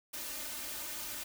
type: noise with comb filter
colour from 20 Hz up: white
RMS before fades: -41 dBFS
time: 0.13-1.24 s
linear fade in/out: 10 ms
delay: 3.3 ms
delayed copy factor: +1
effects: none